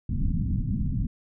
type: low-pass noise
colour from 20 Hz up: pink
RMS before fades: -26 dBFS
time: 0.09-1.07 s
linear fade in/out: 5 ms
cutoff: 250 Hz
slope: 48 dB/octave
effects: none